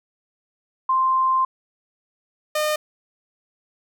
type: tone pair in turn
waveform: sine / sawtooth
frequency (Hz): 1046.5 / 609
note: C6 / D#5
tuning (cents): 0 / -37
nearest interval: major sixth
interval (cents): 937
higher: first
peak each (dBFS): -16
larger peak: neither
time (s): 0.89-1.45 / 2.55-2.76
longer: first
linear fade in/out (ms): 5
effects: none